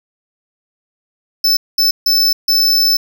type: tone bursts at uneven times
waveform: square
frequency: 5274 Hz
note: E8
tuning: in tune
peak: -10 dBFS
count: 4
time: 1.44-1.57 / 1.78-1.91 / 2.06-2.33 / 2.48-2.97 s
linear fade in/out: 5 ms
effects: none